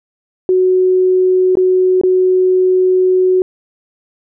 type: tone with dropouts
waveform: sine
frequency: 370 Hz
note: F#4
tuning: in tune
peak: -8 dBFS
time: 0.49-3.42 s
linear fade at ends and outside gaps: 1 ms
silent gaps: 1.554-1.571 / 2.013-2.035 s
effects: none